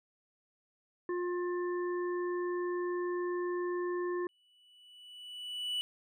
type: harmonic tone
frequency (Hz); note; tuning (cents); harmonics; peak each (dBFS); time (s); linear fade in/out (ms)
354.6; F4; +26; 1 / 3 / 5; -32 / -42 / -46; 1.09-4.27; 2
type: tone with exponential growth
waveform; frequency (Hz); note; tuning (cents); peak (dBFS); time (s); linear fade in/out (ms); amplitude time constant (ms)
triangle; 2960; F#7; 0; -29; 4.29-5.81; 0; 330
effects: none